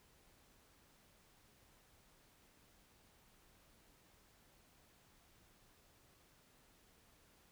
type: silence
effects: pink hiss -69 dBFS RMS until 7.51 s